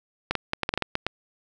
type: clicks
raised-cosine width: 0.3 ms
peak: -8 dBFS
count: 10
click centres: 0.31 / 0.353 / 0.534 / 0.633 / 0.691 / 0.739 / 0.776 / 0.823 / 0.954 / 1.066 s
effects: none